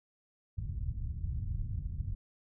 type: low-pass noise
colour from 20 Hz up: white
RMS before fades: -36 dBFS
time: 0.57-2.15 s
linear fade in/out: 10 ms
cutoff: 110 Hz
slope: 24 dB/octave
effects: none